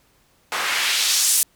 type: noise with band-pass filter sweep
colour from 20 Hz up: white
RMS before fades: -20 dBFS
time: 0.52-1.43 s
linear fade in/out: 0 ms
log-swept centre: 1100 to 10000 Hz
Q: 1.1
effects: pink hiss -60 dBFS RMS until 1.55 s